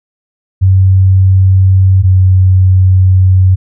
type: tone pair in turn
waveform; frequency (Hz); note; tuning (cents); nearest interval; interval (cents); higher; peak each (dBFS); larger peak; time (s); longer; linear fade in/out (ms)
sine; 94.8 / 93.39; F#2 / F#2; +43 / +17; unison; 26; first; -3; neither; 0.61-2.03 / 2.03-3.56; second; 20
effects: none